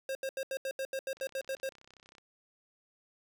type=tone bursts; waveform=square; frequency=535 Hz; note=C5; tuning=38 cents sharp; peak=-34 dBFS; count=12; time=0.09-1.691 s; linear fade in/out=2 ms; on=61 ms; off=79 ms
type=click train; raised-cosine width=0.2 ms; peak=-39 dBFS; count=34; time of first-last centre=1.17-2.182 s; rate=32.6 Hz
effects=none